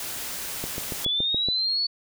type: noise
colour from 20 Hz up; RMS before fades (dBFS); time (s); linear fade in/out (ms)
white; -33; 0-1.05; 2
type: click train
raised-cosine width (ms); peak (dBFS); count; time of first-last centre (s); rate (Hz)
2; -18; 7; 0.64-1.486; 7.09
type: linear sweep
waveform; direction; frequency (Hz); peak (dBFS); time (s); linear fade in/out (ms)
sine; up; 3373 to 4466; -22; 1.04-1.87; 10
effects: none